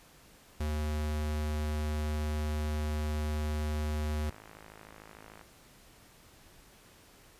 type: tone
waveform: square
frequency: 75.8 Hz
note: D#2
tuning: 45 cents flat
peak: -31 dBFS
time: 0.6-4.3 s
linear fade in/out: 5 ms
type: click train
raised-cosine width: 0.5 ms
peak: -34 dBFS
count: 62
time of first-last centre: 4.27-5.412 s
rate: 53.4 Hz
effects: pink hiss -58 dBFS RMS until 7.39 s + resampled to 32000 Hz